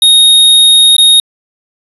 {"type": "tone with dropouts", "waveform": "square", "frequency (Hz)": 3729, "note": "A#7", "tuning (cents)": 0, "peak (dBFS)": -3, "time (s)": [0.02, 1.2], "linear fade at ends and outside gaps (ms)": 2, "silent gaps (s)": [0.966, 0.982], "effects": ["resampled to 32000 Hz"]}